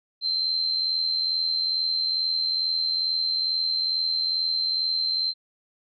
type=tone with amplitude modulation; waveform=sine; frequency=4117 Hz; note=C8; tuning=29 cents flat; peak=-20 dBFS; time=0.21-5.34 s; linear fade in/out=50 ms; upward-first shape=sine; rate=82.3 Hz; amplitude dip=50%; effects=none